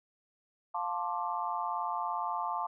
sine chord, D minor seventh, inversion first, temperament just, 704.8 / 881 / 1057.2 / 1174.7 Hz, F5 / A5 / C6 / D6, +16 / +2 / +18 / 0 cents, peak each -38 / -35 / -37 / -38 dBFS, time 0.74-2.67 s, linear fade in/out 10 ms, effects none

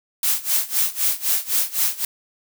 blue noise with tremolo, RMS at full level -18 dBFS, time 0.23-2.05 s, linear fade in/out 2 ms, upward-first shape sine, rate 3.9 Hz, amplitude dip 90%, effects none

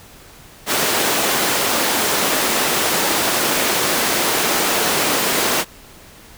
pink high-pass noise, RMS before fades -18 dBFS, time 0.66-5.65 s, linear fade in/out 50 ms, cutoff 300 Hz, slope 12 dB/octave, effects pink hiss -43 dBFS RMS until 6.37 s

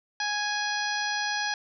harmonic tone, 830.6 Hz, G#5, in tune, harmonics 1 / 2 / 3 / 4 / 5 / 6 / 7, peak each -32 / -30 / -38 / -38 / -37 / -36 / -39 dBFS, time 0.2-1.54 s, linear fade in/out 2 ms, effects none

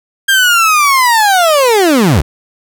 30% pulse linear sweep, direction down, 1609 to 55.2 Hz, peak -4 dBFS, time 0.28-2.22 s, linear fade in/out 10 ms, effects none

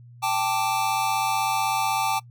square chord, G suspended second, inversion none, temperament equal, 784 / 880 / 1174.7 Hz, G5 / A5 / D6, 0 / 0 / 0 cents, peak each -27 / -26 / -29 dBFS, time 0.22-2.2 s, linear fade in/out 20 ms, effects noise-tail reverb RT60 0.1 s tail -22 dB re dry + added 120 Hz sine -44 dBFS peak until 2.3 s

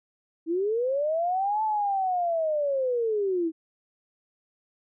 sine linear two-way sweep, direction up then down, 314.7 to 878 to 314.7 Hz, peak -23 dBFS, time 0.46-3.52 s, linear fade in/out 50 ms, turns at 1.63 s, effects none

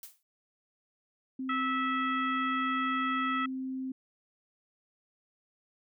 blue noise with exponential decay, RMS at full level -42 dBFS, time 0.03-0.23 s, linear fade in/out 1 ms, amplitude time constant 42 ms
sine tone, 261.6 Hz, C4, in tune, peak -33 dBFS, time 1.39-3.92 s, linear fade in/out 5 ms
harmonic tone, 653 Hz, E5, 17 cents flat, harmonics 2 / 3 / 4 / 5, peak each -30 / -36 / -42 / -44 dBFS, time 1.49-3.46 s, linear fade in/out 5 ms
effects none

